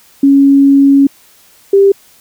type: tone pair in turn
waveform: sine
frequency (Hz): 277.2 / 395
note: C#4 / G4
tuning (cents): 0 / +13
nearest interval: tritone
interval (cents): 613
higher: second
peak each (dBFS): -3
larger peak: neither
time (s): 0.23-1.07 / 1.73-1.92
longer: first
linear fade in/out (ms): 5
effects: white hiss -45 dBFS RMS until 2.2 s